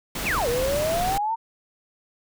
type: noise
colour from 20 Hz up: pink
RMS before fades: -29 dBFS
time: 0.15-1.18 s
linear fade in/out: 5 ms
type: exponential two-way sweep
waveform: sine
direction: down then up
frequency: 2943 to 466.2 to 928 Hz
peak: -22 dBFS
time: 0.25-1.36 s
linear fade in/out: 20 ms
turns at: 0.48 s
effects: none